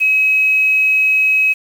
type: tone with quantisation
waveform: sine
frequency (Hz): 2550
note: D#7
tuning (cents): +42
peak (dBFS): -10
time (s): 0-1.54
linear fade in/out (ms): 20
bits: 6
effects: none